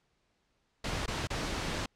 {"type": "noise with dropouts", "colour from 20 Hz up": "pink", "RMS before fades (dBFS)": -34, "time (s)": [0.84, 1.86], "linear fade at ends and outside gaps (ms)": 5, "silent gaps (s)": [[1.061, 1.078], [1.272, 1.302]], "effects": ["pink hiss -75 dBFS RMS until 1.95 s", "low-pass 6000 Hz 12 dB/octave"]}